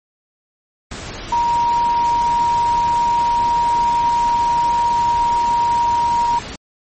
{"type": "tone in noise", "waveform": "sine", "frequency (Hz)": 945, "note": "A#5", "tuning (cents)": 23, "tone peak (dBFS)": -13, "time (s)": [1.32, 6.39], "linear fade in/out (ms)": 5, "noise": "pink", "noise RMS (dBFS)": -30, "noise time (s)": [0.91, 6.56], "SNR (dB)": 14, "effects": ["MP3 32 kbps"]}